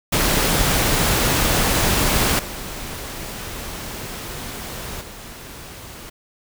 pink noise with level steps, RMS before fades -18 / -31 / -37 dBFS, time 0.12-6.1 s, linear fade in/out 10 ms, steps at 2.39 / 5.01 s, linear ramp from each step 2 ms, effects none

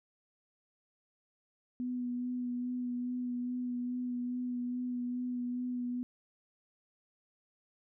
sine tone with vibrato, 246.9 Hz, B3, in tune, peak -33 dBFS, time 1.8-6.03 s, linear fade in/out 0 ms, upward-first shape sine, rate 2.4 Hz, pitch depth 17 cents each way, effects none

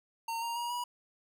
square tone with pitch steps, 916 / 933.6 / 951.6 / 969.9 Hz, A#5 / A#5 / A#5 / B5, -31 / +2 / +35 / -32 cents, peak -34 dBFS, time 0.28-0.84 s, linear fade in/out 5 ms, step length 140 ms, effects none

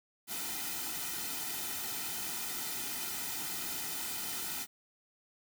white noise with comb filter, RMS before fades -38 dBFS, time 0.27-4.67 s, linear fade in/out 50 ms, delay 1.8 ms, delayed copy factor -0.75, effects none

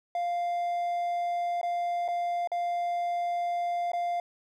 triangle tone with dropouts, 698 Hz, F5, 1 cent flat, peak -25 dBFS, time 0.15-4.2 s, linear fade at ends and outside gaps 2 ms, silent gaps 1.614-1.63 / 2.08-2.085 / 2.474-2.517 / 3.918-3.933 s, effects none

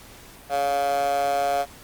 15% pulse tone with high-pass filter, 140.8 Hz, C#3, 27 cents sharp, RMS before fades -23 dBFS, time 0.49-1.66 s, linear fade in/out 50 ms, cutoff 670 Hz, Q 9.1, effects pink hiss -46 dBFS RMS until 1.83 s + Opus 48 kbps

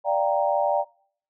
sine chord, G minor seventh, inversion second, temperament equal, 587.3 / 698.5 / 784 / 932.3 Hz, D5 / F5 / G5 / Bb5, 0 / 0 / 0 / 0 cents, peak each -23 / -27 / -25 / -27 dBFS, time 0.04-0.85 s, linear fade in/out 50 ms, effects noise-tail reverb RT60 0.6 s tail -25 dB re dry

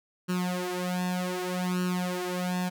sawtooth tone with flanger, 180.8 Hz, F#3, 40 cents flat, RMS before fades -30 dBFS, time 0.28-2.7 s, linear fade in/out 20 ms, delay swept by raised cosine 0.7 to 4.4 ms, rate 0.65 Hz, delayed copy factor +0.9, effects none

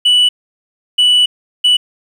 sine tone bursts at uneven times, 2960 Hz, F#7, in tune, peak -4 dBFS, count 3, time 0.05-0.29 / 0.98-1.26 / 1.64-1.77 s, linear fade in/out 10 ms, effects tanh soft clip ceiling -6 dBFS + 7-bit

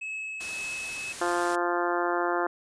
triangle tone with tremolo, 2584 Hz, E7, 35 cents flat, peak -30 dBFS, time 0.01-1.13 s, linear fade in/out 10 ms, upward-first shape triangle, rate 1.9 Hz, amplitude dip 30%
white noise, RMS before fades -38 dBFS, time 0.4-1.56 s, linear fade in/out 10 ms
harmonic tone, 174.61 Hz, F3, in tune, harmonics 2 / 3 / 4 / 5 / 6 / 7 / 8 / 9 / 10, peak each -29 / -34 / -31 / -34 / -33 / -35 / -34 / -38 / -39 dBFS, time 1.21-2.47 s, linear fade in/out 5 ms
effects resampled to 22050 Hz

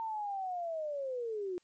sine linear sweep, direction down, 912 to 349.2 Hz, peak -34 dBFS, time 0-1.58 s, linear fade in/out 0 ms, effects white hiss -73 dBFS RMS until 1.63 s + MP3 32 kbps

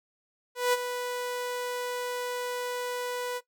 sawtooth tone with ADSR envelope, 492.8 Hz, B4, 4 cents flat, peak -17 dBFS, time 0.55-3.41 s, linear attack 180 ms, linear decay 31 ms, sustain -10 dB, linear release 42 ms, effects noise-tail reverb RT60 0.1 s tail -17 dB re dry

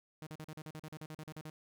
sawtooth tone bursts, 155.56 Hz, D#3, in tune, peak -40 dBFS, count 15, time 0.22-1.499 s, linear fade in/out 0 ms, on 47 ms, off 41 ms, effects none

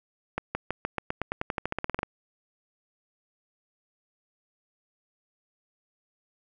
accelerating click train, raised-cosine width 0.5 ms, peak -13 dBFS, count 19, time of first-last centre 0.38-2.031 s, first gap 170 ms, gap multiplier 0.92, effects none

